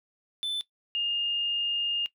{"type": "tone pair in turn", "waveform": ["triangle", "sine"], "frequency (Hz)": [3520, 2827], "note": ["A7", "F7"], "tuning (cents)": [0, 20], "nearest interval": "major third", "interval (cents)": 380, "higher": "first", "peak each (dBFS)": -26, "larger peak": "neither", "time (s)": [[0.43, 0.61], [0.95, 2.06]], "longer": "second", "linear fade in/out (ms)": 0, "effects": ["noise-tail reverb RT60 0.1 s tail -18 dB re dry"]}